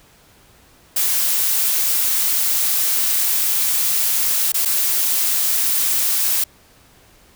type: noise with dropouts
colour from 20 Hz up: blue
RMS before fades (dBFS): -18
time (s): 0.96-6.44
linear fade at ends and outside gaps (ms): 5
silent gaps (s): 4.521-4.542 / 4.651-4.656
effects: pink hiss -51 dBFS RMS until 7.35 s